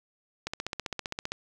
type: click train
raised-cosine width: 0.2 ms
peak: -15 dBFS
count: 14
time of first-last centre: 0.47-1.32 s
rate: 15.3 Hz
effects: 8-bit